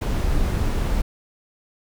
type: noise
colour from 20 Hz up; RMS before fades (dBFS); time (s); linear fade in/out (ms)
brown; -21; 0.01-1.02; 10
effects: none